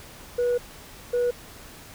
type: tone bursts at uneven times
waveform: sine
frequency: 486.1 Hz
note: B4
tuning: 28 cents flat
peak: -18 dBFS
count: 2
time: 0.38-0.58 / 1.13-1.31 s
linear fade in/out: 10 ms
effects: tanh soft clip ceiling -19 dBFS + pink hiss -45 dBFS RMS until 1.94 s